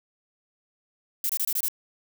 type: noise bursts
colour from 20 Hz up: violet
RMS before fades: -26 dBFS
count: 6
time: 1.24-1.684 s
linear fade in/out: 2 ms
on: 54 ms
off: 24 ms
effects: none